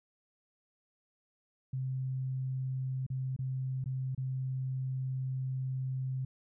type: tone with dropouts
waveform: sine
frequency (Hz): 130.81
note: C3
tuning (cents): 0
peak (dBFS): -32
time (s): 1.73-6.25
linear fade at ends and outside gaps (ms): 5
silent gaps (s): 3.065-3.101 / 3.364-3.389 / 3.842-3.858 / 4.149-4.177
effects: none